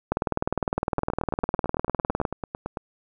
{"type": "two click trains", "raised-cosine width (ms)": 1, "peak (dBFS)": [-15, -9], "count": [17, 43], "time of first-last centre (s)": [[0.99, 2.772], [0.12, 2.252]], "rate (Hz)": [8.98, 19.7], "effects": []}